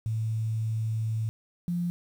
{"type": "tone pair in turn", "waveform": "sine", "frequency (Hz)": [110.9, 174.42], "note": ["A2", "F3"], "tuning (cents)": [14, -2], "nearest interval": "minor sixth", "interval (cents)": 784, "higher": "second", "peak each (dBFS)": -26, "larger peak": "neither", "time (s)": [[0.06, 1.29], [1.68, 1.9]], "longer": "first", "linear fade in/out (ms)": 0, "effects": ["9-bit"]}